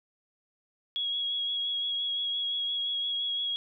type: tone with vibrato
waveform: sine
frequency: 3322 Hz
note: G#7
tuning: in tune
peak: -28 dBFS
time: 0.96-3.56 s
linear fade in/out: 0 ms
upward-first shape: sine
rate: 5.8 Hz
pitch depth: 17 cents each way
effects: none